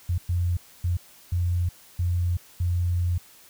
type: tone bursts at uneven times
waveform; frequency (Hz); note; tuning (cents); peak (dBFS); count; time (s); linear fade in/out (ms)
sine; 87.9; F2; +12; -21; 6; 0.09-0.18 / 0.29-0.57 / 0.84-0.97 / 1.32-1.69 / 1.99-2.37 / 2.6-3.18; 5
effects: white hiss -52 dBFS RMS until 3.49 s